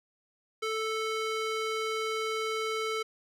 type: tone with band-pass filter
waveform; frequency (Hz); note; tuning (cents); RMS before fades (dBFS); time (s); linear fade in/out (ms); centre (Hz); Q
square; 440; A4; 0; -32; 0.62-3.03; 10; 2100; 0.52
effects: none